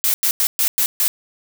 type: noise bursts at uneven times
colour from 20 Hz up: blue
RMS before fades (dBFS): -17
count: 6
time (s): 0.04-0.14 / 0.23-0.31 / 0.4-0.47 / 0.59-0.68 / 0.78-0.86 / 1-1.08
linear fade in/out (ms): 0
effects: none